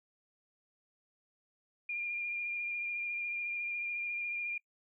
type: tone with vibrato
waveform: sine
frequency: 2407 Hz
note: D7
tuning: 42 cents sharp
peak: -34 dBFS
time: 1.89-4.58 s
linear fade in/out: 5 ms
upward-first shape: sine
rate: 14 Hz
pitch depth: 20 cents each way
effects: noise-tail reverb RT60 0.1 s tail -25 dB re dry